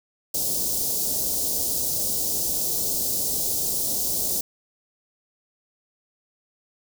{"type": "band-stop noise", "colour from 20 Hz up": "white", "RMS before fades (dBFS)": -25, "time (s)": [0.34, 4.41], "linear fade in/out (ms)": 5, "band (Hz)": [640, 4800], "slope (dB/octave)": 24, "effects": []}